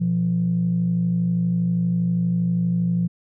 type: tone pair together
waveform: sine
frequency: 121.41 / 173.9 Hz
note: B2 / F3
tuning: -29 / -7 cents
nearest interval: tritone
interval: 622 cents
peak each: -25 / -18 dBFS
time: 0-3.08 s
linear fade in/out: 20 ms
effects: tanh soft clip ceiling -12 dBFS